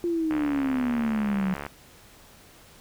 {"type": "exponential sweep", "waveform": "sine", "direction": "down", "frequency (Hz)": [349.4, 185], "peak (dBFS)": -23, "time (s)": [0.04, 1.54], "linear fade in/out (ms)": 0}
{"type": "click train", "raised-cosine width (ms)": 0.5, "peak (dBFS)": -18, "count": 98, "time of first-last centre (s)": [0.31, 1.665], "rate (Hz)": 71.6}
{"effects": ["pink hiss -52 dBFS RMS until 2.8 s"]}